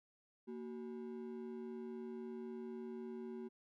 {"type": "ring-modulated tone", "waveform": "triangle", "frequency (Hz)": 303.6, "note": "D#4", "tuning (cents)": -42, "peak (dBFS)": -39, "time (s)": [0.47, 3.49], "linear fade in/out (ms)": 20, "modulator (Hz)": 71.9, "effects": []}